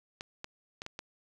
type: clicks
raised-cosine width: 0.2 ms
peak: -22 dBFS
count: 5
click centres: 0.209 / 0.444 / 0.819 / 0.864 / 0.991 s
effects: none